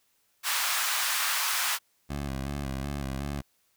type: high-pass noise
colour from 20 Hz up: pink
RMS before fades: -28 dBFS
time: 0.43-1.79 s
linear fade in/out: 50 ms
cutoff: 980 Hz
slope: 24 dB/octave
type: tone with vibrato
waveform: 15% pulse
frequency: 69 Hz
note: C#2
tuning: 7 cents flat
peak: -25 dBFS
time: 2.09-3.42 s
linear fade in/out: 20 ms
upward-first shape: square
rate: 2.7 Hz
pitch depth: 55 cents each way
effects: white hiss -70 dBFS RMS until 3.76 s